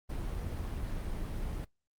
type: noise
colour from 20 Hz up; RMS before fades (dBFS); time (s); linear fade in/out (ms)
brown; -36; 0.09-1.65; 10
effects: noise-tail reverb RT60 0.2 s tail -26 dB re dry + Opus 32 kbps